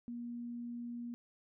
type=tone; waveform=sine; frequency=238.4 Hz; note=A#3; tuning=39 cents sharp; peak=-40 dBFS; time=0.08-1.14 s; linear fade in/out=0 ms; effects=none